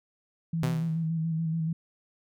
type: tone with vibrato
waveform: sine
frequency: 162.3 Hz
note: E3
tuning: 27 cents flat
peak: -26 dBFS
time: 0.53-1.73 s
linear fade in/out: 5 ms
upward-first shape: square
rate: 7 Hz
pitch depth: 29 cents each way
type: tone with exponential decay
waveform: sawtooth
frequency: 127 Hz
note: B2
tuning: 49 cents sharp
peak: -22 dBFS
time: 0.63-1.08 s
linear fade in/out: 0 ms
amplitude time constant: 97 ms
effects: none